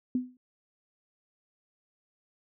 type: tone with exponential decay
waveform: sine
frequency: 251.3 Hz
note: B3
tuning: 30 cents sharp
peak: -22 dBFS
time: 0.15-0.37 s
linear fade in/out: 2 ms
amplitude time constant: 46 ms
effects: none